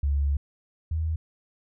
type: tone pair in turn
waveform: sine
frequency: 70.7 / 79.9 Hz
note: C#2 / D#2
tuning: +35 / +47 cents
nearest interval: major second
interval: 212 cents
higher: second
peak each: -21 / -24 dBFS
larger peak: first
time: 0.03-0.37 / 0.91-1.16 s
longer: first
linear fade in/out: 5 ms
effects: none